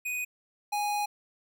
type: tone pair in turn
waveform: square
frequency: 2489 / 827.7 Hz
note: D#7 / G#5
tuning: 0 / -6 cents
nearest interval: octave + perfect fifth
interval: 1906 cents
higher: first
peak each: -31 / -28 dBFS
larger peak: second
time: 0.05-0.25 / 0.72-1.06 s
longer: second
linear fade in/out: 10 ms
effects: none